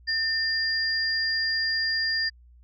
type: tone pair together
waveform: sine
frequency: 1800 / 4805 Hz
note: A6 / D8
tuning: +39 / +39 cents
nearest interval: octave + perfect fourth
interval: 1700 cents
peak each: -26 dBFS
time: 0.07-2.3 s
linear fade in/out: 20 ms
effects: added 60 Hz sine -50 dBFS peak until 2.63 s